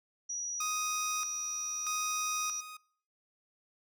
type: tone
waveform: sine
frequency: 5810 Hz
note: F#8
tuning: 32 cents flat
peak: -34 dBFS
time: 0.29-2.61 s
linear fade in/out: 10 ms
type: tone with tremolo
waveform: sawtooth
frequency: 1248 Hz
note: D#6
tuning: 5 cents sharp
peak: -30 dBFS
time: 0.6-2.77 s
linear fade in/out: 5 ms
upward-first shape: square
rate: 0.79 Hz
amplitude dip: 70%
effects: noise-tail reverb RT60 0.6 s tail -25 dB re dry